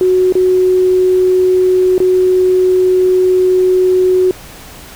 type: tone with dropouts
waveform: sine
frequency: 369.1 Hz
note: F#4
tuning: 4 cents flat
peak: -7 dBFS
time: 0.01-4.31 s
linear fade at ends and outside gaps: 1 ms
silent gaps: 0.324-0.353 / 1.98-2.002 s
effects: pink hiss -34 dBFS RMS until 4.95 s